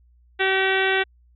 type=harmonic tone with a mistuned harmonic; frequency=382.6 Hz; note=G4; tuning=42 cents flat; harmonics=1 / 2 / 3 / 4 / 5 / 6 / 7 / 8 / 9 / 10; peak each=-23 / -27 / -35 / -24 / -25 / -29 / -29 / -35 / -31 / -38 dBFS; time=0.39-1.04 s; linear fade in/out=20 ms; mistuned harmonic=7; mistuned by=+22 cents; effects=added 60 Hz sine -53 dBFS peak until 1.35 s